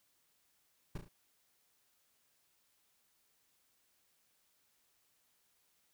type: noise with echo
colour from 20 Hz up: brown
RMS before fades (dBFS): -40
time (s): 0.95-0.98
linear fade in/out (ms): 5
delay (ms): 35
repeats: 3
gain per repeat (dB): -6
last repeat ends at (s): 1.085
effects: white hiss -75 dBFS RMS until 5.93 s